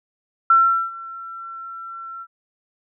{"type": "tone with ADSR envelope", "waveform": "sine", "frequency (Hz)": 1351, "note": "E6", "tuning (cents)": 42, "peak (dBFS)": -9, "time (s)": [0.5, 2.27], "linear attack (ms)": 4, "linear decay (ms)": 400, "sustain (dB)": -22, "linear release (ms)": 54, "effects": []}